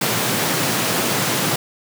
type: high-pass noise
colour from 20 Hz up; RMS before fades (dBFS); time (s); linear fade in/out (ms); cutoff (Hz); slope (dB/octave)
pink; -20; 0.01-1.56; 5; 110; 96
effects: none